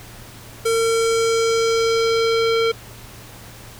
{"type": "tone with low-pass filter sweep", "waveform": "square", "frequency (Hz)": 455.3, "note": "A#4", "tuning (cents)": -41, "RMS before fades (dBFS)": -18, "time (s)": [0.65, 2.72], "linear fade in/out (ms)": 10, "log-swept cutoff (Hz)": [10000, 3500], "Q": 1.8, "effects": ["added 115 Hz sine -43 dBFS peak until 3.79 s", "pink hiss -41 dBFS RMS until 3.79 s"]}